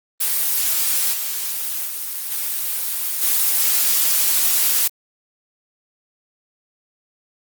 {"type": "noise with level steps", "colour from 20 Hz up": "blue", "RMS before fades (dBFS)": [-19, -24, -27, -23, -17], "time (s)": [0.2, 4.88], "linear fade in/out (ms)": 10, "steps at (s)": [1.12, 1.85, 2.3, 3.21], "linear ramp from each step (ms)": 20, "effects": ["Opus 24 kbps"]}